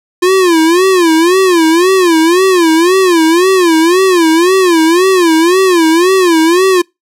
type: tone with vibrato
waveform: square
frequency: 349.2 Hz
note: F4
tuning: in tune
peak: -6 dBFS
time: 0.22-6.82 s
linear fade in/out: 10 ms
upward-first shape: sine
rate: 1.9 Hz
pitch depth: 160 cents each way
effects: noise-tail reverb RT60 0.2 s tail -26 dB re dry + low-pass 12000 Hz 12 dB/octave